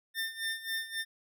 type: tone with tremolo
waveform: 25% pulse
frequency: 1802 Hz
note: A6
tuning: 41 cents sharp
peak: -27 dBFS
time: 0.14-1.05 s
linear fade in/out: 50 ms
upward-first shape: sine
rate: 3.7 Hz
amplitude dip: 80%
effects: none